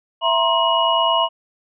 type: tone cluster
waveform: sine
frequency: 665 / 947 / 1056 / 2907 Hz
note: E5 / A#5 / C6 / F#7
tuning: +15 / +27 / +16 / -31 cents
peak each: -20 dBFS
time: 0.21-1.29 s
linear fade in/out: 50 ms
effects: none